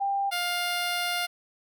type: tone pair in turn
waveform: sine / 10% pulse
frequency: 794 / 704.9 Hz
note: G5 / F5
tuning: +22 / +16 cents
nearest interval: major second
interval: 206 cents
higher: first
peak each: -24 / -18 dBFS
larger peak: second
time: 0-0.31 / 0.31-1.27 s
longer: second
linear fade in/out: 20 ms
effects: none